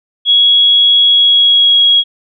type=tone with pitch glide; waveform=sine; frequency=3334 to 3309 Hz; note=G#7 to G#7; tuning=+6 to -7 cents; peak=-5 dBFS; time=0.25-2.04 s; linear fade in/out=50 ms; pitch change=-13 cents; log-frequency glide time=1.04-1.79 s; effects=none